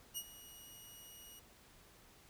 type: tone with ADSR envelope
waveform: 10% pulse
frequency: 2897 Hz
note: F#7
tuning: 37 cents flat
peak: -30 dBFS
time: 0.14-1.4 s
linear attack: 33 ms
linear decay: 56 ms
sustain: -16 dB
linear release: 14 ms
effects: pink hiss -63 dBFS RMS until 2.29 s